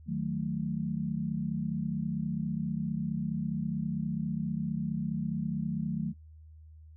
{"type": "chord", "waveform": "sine", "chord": "D# diminished", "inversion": "none", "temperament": "equal", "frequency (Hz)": [155.56, 185, 220], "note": ["D#3", "F#3", "A3"], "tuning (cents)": [0, 0, 0], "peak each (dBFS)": -34, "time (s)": [0.06, 6.14], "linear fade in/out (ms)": 50, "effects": ["noise-tail reverb RT60 0.1 s tail -22 dB re dry", "added 78 Hz sine -49 dBFS peak until 6.96 s"]}